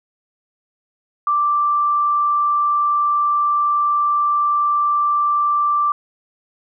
sine tone, 1174.7 Hz, D6, in tune, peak -14 dBFS, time 1.27-5.92 s, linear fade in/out 2 ms, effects none

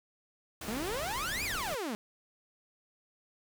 pink noise, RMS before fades -41 dBFS, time 0.61-1.75 s, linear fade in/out 5 ms
sawtooth exponential two-way sweep, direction up then down, 199.6 to 2544 to 199.6 Hz, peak -30 dBFS, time 0.68-1.95 s, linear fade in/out 0 ms, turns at 1.44 s
effects none

